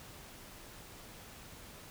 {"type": "silence", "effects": ["pink hiss -52 dBFS RMS until 1.9 s"]}